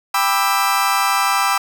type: chord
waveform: 35% pulse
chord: E minor seventh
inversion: first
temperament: just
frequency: 791.1 / 988.9 / 1186.7 / 1318.5 Hz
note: G5 / B5 / D6 / E6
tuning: +16 / +2 / +18 / 0 cents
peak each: -19 dBFS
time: 0.14-1.58 s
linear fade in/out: 5 ms
effects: none